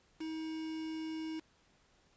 triangle tone with quantisation, 318 Hz, D#4, 38 cents sharp, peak -36 dBFS, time 0.2-1.4 s, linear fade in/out 10 ms, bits 8, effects pink hiss -69 dBFS RMS until 2.16 s + resampled to 16000 Hz

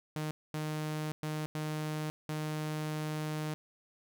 sawtooth tone bursts at uneven times, 153.8 Hz, D#3, 20 cents flat, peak -30 dBFS, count 5, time 0.16-0.31 / 0.54-1.12 / 1.23-1.46 / 1.55-2.1 / 2.29-3.54 s, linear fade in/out 0 ms, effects none

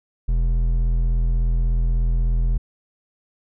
sine tone with hard clipping, 41.75 Hz, E1, 23 cents sharp, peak -18 dBFS, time 0.28-2.58 s, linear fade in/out 10 ms, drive 7 dB, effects none

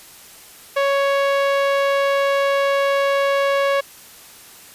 sawtooth tone with low-pass filter, 556 Hz, C#5, 5 cents sharp, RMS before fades -18 dBFS, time 0.76-3.81 s, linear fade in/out 10 ms, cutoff 3100 Hz, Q 0.75, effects white hiss -43 dBFS RMS until 4.74 s + resampled to 32000 Hz

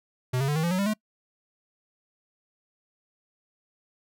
square tone with pitch steps, 126.8 / 136.69 / 147.35 / 158.84 / 171.22 / 184.58 / 198.97 / 214.5 Hz, B2 / C#3 / D3 / D#3 / F3 / F#3 / G3 / A3, +46 / -24 / +6 / +36 / -34 / -4 / +26 / -44 cents, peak -24 dBFS, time 0.33-0.938 s, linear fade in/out 10 ms, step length 76 ms, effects noise-tail reverb RT60 0.1 s tail -26 dB re dry

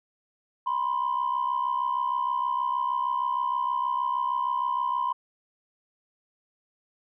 sine tone pair together, 976 / 1042.4 Hz, B5 / C6, -21 / -7 cents, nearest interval minor second, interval 114 cents, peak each -26 / -26 dBFS, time 0.66-5.13 s, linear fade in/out 10 ms, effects tanh soft clip ceiling -19 dBFS

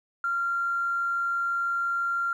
triangle tone with tanh clipping, 1383 Hz, F6, 17 cents flat, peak -24 dBFS, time 0.24-2.33 s, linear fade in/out 2 ms, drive 2 dB, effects none

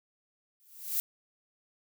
violet noise with exponential growth, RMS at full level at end -27 dBFS, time 0.6-1 s, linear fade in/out 0 ms, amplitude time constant 86 ms, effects none

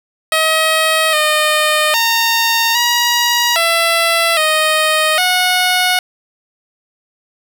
10% pulse tone with pitch steps, 635 / 611 / 919 / 957 / 670 / 622 / 730 Hz, D#5 / D#5 / A#5 / A#5 / E5 / D#5 / F#5, +35 / -32 / -25 / +45 / +28 / -1 / -24 cents, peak -3 dBFS, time 0.32-5.99 s, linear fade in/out 2 ms, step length 810 ms, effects none

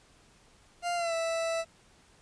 40% pulse tone with pitch glide, 698.5 to 659.3 Hz, F5 to E5, 0 to 0 cents, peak -28 dBFS, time 0.82-1.65 s, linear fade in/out 50 ms, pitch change -100 cents, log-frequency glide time 0.95-1.14 s, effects pink hiss -61 dBFS RMS until 2.21 s + resampled to 22050 Hz

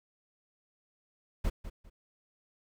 brown noise with echo, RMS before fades -29 dBFS, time 1.44-1.5 s, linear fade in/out 10 ms, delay 200 ms, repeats 2, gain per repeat -12 dB, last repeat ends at 1.9 s, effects none

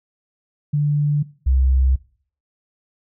sine tone pair in turn, 146.83 / 65.41 Hz, D3 / C2, 0 / 0 cents, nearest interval octave + major second, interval 1400 cents, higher first, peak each -15 / -13 dBFS, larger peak second, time 0.73-1.23 / 1.46-1.96 s, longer neither, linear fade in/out 10 ms, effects noise-tail reverb RT60 0.5 s tail -20 dB re dry

